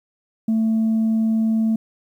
sine tone, 222.3 Hz, A3, 18 cents sharp, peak -14 dBFS, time 0.48-1.76 s, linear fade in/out 5 ms, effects tanh soft clip ceiling -14 dBFS + 9-bit

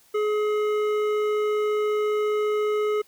sine tone with hard clipping, 422.7 Hz, G#4, 31 cents sharp, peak -23 dBFS, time 0.14-3.02 s, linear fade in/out 10 ms, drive 11 dB, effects white hiss -58 dBFS RMS until 3.07 s

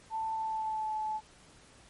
sine tone with pitch glide, 886 to 864.3 Hz, A5 to A5, +12 to -31 cents, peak -31 dBFS, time 0.1-1.21 s, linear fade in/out 50 ms, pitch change -43 cents, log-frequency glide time 0.34-0.93 s, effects pink hiss -58 dBFS RMS until 1.89 s + MP3 48 kbps

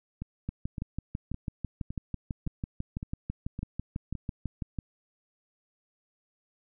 two click trains, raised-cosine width 5 ms, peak -20 / -23 dBFS, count 27 / 8, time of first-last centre 0.49-4.788 / 0.22-4.153 s, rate 6.05 / 1.78 Hz, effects none

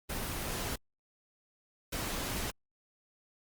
pink noise bursts at uneven times, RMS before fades -36 dBFS, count 2, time 0.09-0.76 / 1.92-2.51 s, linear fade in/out 10 ms, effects Opus 24 kbps

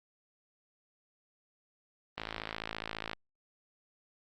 click train, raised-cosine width 0.3 ms, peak -20 dBFS, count 53, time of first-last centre 2.18-3.132 s, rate 54.6 Hz, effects Opus 32 kbps

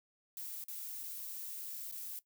violet noise with dropouts, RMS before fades -44 dBFS, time 0.37-2.19 s, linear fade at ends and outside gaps 0 ms, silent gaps 0.639-0.683 / 1.033-1.037 / 1.913-1.924 s, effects noise-tail reverb RT60 0.1 s tail -17 dB re dry

